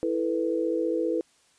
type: chord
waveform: sine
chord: E suspended fourth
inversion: none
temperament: just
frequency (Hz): 329.6 / 439.5 / 494.4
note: E4 / A4 / B4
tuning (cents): 0 / -2 / +2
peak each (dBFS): -27 / -30 / -28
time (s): 0.03-1.21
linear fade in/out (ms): 0
effects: white hiss -63 dBFS RMS until 1.58 s + resampled to 22050 Hz